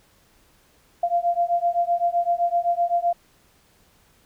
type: beating tone pair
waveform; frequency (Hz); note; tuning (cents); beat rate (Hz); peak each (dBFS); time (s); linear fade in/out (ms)
sine; 689 / 696.8; F5 / F5; -24 / -4; 7.8; -22; 1.03-3.13; 5
effects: pink hiss -59 dBFS RMS until 4.25 s